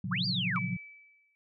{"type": "chord", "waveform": "sine", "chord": "Gb major seventh", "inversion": "first", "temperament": "just", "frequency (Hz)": [115.62, 138.75, 173.43, 185], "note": ["Bb2", "Db3", "F3", "Gb3"], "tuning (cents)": [-14, 2, -12, 0], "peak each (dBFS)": [-38, -38, -37, -35], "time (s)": [0.04, 0.77], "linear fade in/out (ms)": 5}
{"type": "linear two-way sweep", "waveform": "sine", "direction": "up then down", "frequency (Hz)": [932.3, 4886, 932.3], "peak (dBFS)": -30, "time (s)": [0.11, 0.59], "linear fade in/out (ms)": 10, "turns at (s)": 0.26}
{"type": "tone with exponential decay", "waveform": "sine", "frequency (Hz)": 2304, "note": "D7", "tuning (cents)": -34, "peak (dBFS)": -31, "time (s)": [0.56, 1.35], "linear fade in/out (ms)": 0, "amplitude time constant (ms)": 170}
{"effects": []}